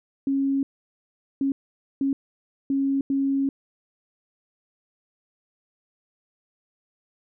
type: tone bursts at uneven times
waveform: sine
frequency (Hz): 273.9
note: C#4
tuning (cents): -21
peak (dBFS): -20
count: 5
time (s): 0.27-0.63 / 1.41-1.52 / 2.01-2.13 / 2.7-3.01 / 3.1-3.49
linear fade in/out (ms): 2
effects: none